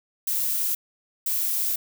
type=noise bursts at uneven times; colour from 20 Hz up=violet; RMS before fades=-25 dBFS; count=2; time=0.27-0.75 / 1.26-1.76 s; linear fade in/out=5 ms; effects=none